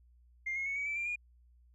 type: tone with pitch steps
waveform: sine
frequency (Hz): 2110 / 2161 / 2212 / 2265 / 2320 / 2375 / 2432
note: C7 / C#7 / C#7 / C#7 / D7 / D7 / D#7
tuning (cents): +14 / -45 / -4 / +37 / -22 / +19 / -40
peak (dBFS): -32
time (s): 0.46-1.16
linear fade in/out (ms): 10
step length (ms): 100
effects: tanh soft clip ceiling -29 dBFS + added 60 Hz sine -60 dBFS peak until 1.74 s